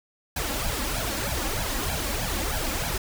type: noise with flanger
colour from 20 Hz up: pink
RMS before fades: -28 dBFS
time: 0.36-2.98 s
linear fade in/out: 5 ms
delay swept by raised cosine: 1.2 to 3.7 ms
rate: 3.2 Hz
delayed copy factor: +0.85
effects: none